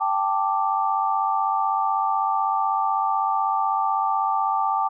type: chord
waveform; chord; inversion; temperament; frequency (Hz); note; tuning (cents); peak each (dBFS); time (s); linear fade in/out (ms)
sine; G suspended second; none; equal; 784 / 880 / 1174.7; G5 / A5 / D6; 0 / 0 / 0; -24; 0-4.89; 20
effects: none